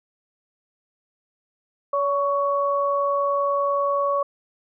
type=tone pair together; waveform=sine; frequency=567 / 1117.4 Hz; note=C#5 / C#6; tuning=+39 / +13 cents; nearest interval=octave; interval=1174 cents; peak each=-22 dBFS; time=1.93-4.23 s; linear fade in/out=5 ms; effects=none